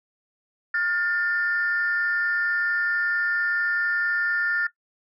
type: tone pair together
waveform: sine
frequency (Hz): 1419 / 1787.8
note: F6 / A6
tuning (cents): +27 / +27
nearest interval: major third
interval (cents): 400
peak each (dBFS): -23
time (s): 0.74-4.67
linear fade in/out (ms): 5
effects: noise-tail reverb RT60 0.1 s tail -17 dB re dry + tanh soft clip ceiling -15 dBFS